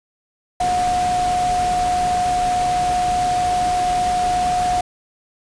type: tone in noise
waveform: sine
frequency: 723 Hz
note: F#5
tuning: 40 cents flat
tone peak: -16 dBFS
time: 0.6-4.81 s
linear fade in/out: 5 ms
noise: pink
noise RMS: -28 dBFS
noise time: 0.6-4.81 s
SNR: +9 dB
effects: resampled to 22050 Hz